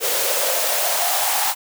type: noise with high-pass filter sweep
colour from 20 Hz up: white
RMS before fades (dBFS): -20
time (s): 0-1.55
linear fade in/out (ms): 50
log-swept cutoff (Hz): 460 to 850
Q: 5.4
effects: none